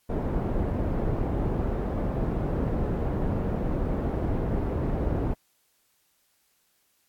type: low-pass noise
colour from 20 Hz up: pink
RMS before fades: -27 dBFS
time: 0.09-5.34 s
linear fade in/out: 10 ms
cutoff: 560 Hz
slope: 12 dB/octave
effects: white hiss -69 dBFS RMS until 7.08 s + AAC 64 kbps